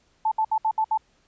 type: tone bursts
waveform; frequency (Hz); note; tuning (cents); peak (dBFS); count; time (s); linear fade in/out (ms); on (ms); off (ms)
sine; 876; A5; -8; -19; 6; 0.25-0.976; 5; 66; 66
effects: pink hiss -64 dBFS RMS until 1.27 s + resampled to 16000 Hz